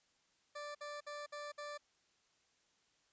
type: tone bursts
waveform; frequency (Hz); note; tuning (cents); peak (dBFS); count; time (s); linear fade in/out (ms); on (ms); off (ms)
20% pulse; 587.3; D5; 0; -39; 5; 0.55-1.778; 10; 200; 57
effects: white hiss -75 dBFS RMS until 3.12 s + resampled to 16000 Hz